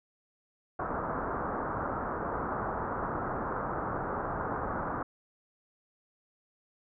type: low-pass noise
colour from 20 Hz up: white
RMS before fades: -34 dBFS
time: 0.79-5.03 s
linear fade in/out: 5 ms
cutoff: 1400 Hz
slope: 48 dB/octave
effects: none